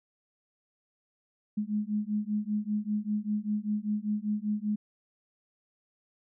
sine beating tone pair, 207.7 / 212.8 Hz, G#3 / G#3, 0 / +42 cents, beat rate 5.1 Hz, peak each -31 dBFS, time 1.57-4.76 s, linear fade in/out 10 ms, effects none

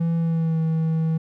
triangle tone with pitch glide, 166.6 to 161.02 Hz, E3 to E3, +19 to -40 cents, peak -17 dBFS, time 0-1.18 s, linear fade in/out 10 ms, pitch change -59 cents, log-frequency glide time 0.16-0.6 s, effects none

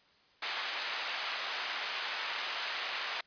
white band-pass noise, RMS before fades -37 dBFS, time 0.42-3.21 s, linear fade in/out 5 ms, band 830 to 3300 Hz, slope 12 dB/octave, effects white hiss -65 dBFS RMS until 3.26 s + resampled to 11025 Hz

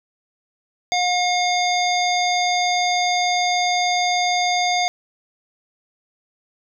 harmonic tone with a mistuned harmonic, 718 Hz, F5, 48 cents sharp, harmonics 1 / 3 / 5 / 7 / 9, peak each -19 / -24 / -26 / -27 / -29 dBFS, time 0.92-4.88 s, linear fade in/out 0 ms, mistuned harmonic 7, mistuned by -77 cents, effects 9-bit

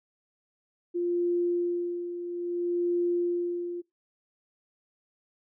sine tone with tremolo, 349.2 Hz, F4, in tune, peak -23 dBFS, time 0.94-3.82 s, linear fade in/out 20 ms, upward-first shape sine, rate 0.6 Hz, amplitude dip 65%, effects noise-tail reverb RT60 0.2 s tail -24 dB re dry

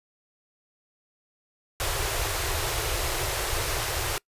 pink band-stop noise, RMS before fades -28 dBFS, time 1.8-4.18 s, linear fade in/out 0 ms, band 130 to 340 Hz, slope 48 dB/octave, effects noise-tail reverb RT60 0.1 s tail -25 dB re dry + resampled to 32000 Hz

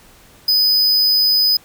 square tone, 5000 Hz, D#8, 8 cents sharp, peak -12 dBFS, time 0.48-1.57 s, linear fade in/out 5 ms, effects pink hiss -47 dBFS RMS until 1.64 s

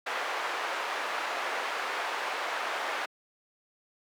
white band-pass noise, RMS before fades -33 dBFS, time 0.06-3.06 s, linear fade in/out 10 ms, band 560 to 1600 Hz, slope 12 dB/octave, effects high-pass 300 Hz 12 dB/octave

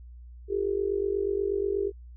sine tone with amplitude modulation, 399 Hz, G4, 31 cents sharp, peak -21 dBFS, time 0.48-1.92 s, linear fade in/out 50 ms, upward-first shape sine, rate 48.3 Hz, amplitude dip 85%, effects added 60 Hz sine -43 dBFS peak until 2.16 s

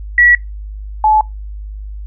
sine tone pair in turn, 1935 / 860.3 Hz, B6 / A5, -36 / -39 cents, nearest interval octave + major second, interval 1403 cents, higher first, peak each -5 / -7 dBFS, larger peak first, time 0.18-0.35 / 1.04-1.21 s, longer neither, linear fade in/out 2 ms, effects noise-tail reverb RT60 0.2 s tail -24 dB re dry + added 51 Hz sine -24 dBFS peak until 2.06 s

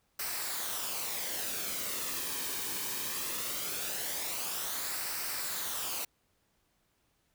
white noise with flanger, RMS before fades -36 dBFS, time 0.19-6.05 s, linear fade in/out 5 ms, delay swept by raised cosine 0.29 to 1.49 ms, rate 0.2 Hz, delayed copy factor -0.5, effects pink hiss -74 dBFS RMS until 7.34 s

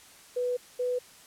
sine tone pair in turn, 493.9 / 496 Hz, B4 / B4, 0 / +7 cents, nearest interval unison, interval 7 cents, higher second, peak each -26 dBFS, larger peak neither, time 0.36-0.57 / 0.79-0.99 s, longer first, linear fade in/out 10 ms, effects white hiss -53 dBFS RMS until 1.26 s + low-pass 11000 Hz 12 dB/octave

